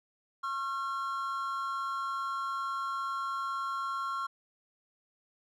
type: tone pair together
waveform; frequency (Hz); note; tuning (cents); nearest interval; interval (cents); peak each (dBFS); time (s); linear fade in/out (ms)
triangle; 1086 / 1368.3; C#6 / F6; -36 / -36; major third; 400; -33 / -33; 0.43-4.27; 10
effects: none

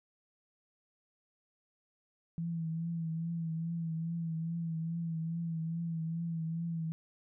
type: tone with vibrato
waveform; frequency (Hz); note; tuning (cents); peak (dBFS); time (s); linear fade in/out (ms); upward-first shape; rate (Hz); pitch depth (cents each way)
sine; 165; E3; +2; -33; 2.38-6.92; 0; triangle; 2.4; 49
effects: none

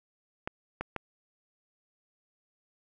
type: clicks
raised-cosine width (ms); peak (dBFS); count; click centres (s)
0.5; -18; 3; 0.475 / 0.81 / 0.963
effects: none

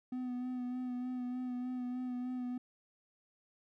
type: tone with vibrato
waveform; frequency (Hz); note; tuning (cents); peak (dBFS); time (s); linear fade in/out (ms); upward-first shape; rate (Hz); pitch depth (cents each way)
triangle; 250; B3; +21; -34; 0.12-2.58; 5; sine; 3.3; 24
effects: none

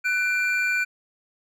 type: tone pair together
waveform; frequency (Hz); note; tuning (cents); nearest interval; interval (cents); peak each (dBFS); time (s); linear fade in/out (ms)
triangle; 1494 / 2372; F#6 / D7; +16 / +17; minor sixth; 801; -22; 0.04-0.85; 20
effects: none

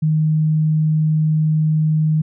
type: tone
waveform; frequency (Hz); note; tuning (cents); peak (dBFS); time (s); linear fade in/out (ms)
sine; 155.56; D#3; 0; -13; 0.02-2.22; 10
effects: none

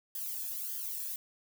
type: noise with flanger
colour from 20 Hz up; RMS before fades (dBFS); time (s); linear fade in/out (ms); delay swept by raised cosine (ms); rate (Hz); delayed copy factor
violet; -38; 0.15-1.16; 2; 0.62 to 1.19; 1.7; +1
effects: none

